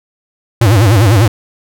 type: tone with vibrato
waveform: square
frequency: 106.4 Hz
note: G#2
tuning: 42 cents sharp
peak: -6 dBFS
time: 0.61-1.28 s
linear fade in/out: 5 ms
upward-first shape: sine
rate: 10 Hz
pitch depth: 220 cents each way
effects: none